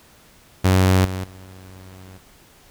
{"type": "tone with level steps", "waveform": "sawtooth", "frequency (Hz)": 93.5, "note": "F#2", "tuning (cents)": 19, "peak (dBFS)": [-9, -21, -36], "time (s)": [0.64, 2.18], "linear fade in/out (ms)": 10, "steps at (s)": [1.05, 1.24], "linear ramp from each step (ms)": 2, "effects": ["pink hiss -51 dBFS RMS until 2.7 s"]}